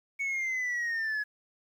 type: linear sweep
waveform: sine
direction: down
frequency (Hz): 2229 to 1681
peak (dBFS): -26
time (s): 0.19-1.24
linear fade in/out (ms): 20
effects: tanh soft clip ceiling -28 dBFS + 10-bit